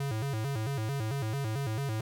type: tone with vibrato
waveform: square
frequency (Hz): 123.47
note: B2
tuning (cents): 0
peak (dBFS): -31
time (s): 0-2.01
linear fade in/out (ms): 5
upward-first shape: square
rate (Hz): 4.5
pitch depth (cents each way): 210
effects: none